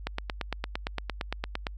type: click train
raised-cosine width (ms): 0.3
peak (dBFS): -14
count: 15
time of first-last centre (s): 0.07-1.668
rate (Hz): 8.76
effects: added 50 Hz sine -38 dBFS peak until 1.77 s